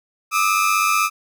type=tone pair together; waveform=30% pulse; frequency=1196 / 1292 Hz; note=D6 / E6; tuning=+31 / -35 cents; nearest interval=minor second; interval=134 cents; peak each=-16 dBFS; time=0.31-1.1 s; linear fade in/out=50 ms; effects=none